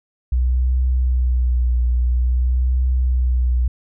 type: tone with vibrato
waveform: sine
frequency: 62 Hz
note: B1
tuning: 7 cents sharp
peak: -14 dBFS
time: 0.32-3.68 s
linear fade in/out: 5 ms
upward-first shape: triangle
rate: 0.49 Hz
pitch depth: 45 cents each way
effects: none